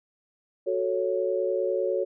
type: chord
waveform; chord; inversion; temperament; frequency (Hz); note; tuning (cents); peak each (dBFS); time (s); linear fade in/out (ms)
sine; F# minor; none; equal; 370 / 440 / 554.4; F#4 / A4 / C#5; 0 / 0 / 0; -28 / -29 / -27; 0.66-2.05; 20
effects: none